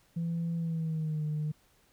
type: tone with pitch glide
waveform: sine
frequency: 167.7 to 152.02 Hz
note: E3 to D#3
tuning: +30 to -40 cents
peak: -28 dBFS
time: 0.16-1.52 s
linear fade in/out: 10 ms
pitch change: -170 cents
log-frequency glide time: 0.56-1.24 s
effects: tanh soft clip ceiling -27 dBFS + pink hiss -66 dBFS RMS until 1.92 s